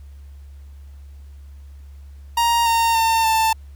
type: tone with pitch steps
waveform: 45% pulse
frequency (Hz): 936 / 919.9 / 904.1 / 888.6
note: A#5 / A#5 / A5 / A5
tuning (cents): +7 / -23 / +47 / +17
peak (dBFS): -15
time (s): 2.37-3.53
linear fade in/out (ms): 5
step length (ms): 290
effects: added 70 Hz sine -37 dBFS peak until 3.75 s + pink hiss -60 dBFS RMS until 3.75 s